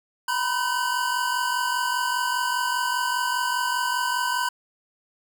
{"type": "tone cluster", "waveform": "square", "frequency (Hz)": [963, 1008, 1524], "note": ["B5", "B5", "G6"], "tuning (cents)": [-44, 35, -49], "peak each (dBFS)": -28, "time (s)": [0.28, 4.49], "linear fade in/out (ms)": 5, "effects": []}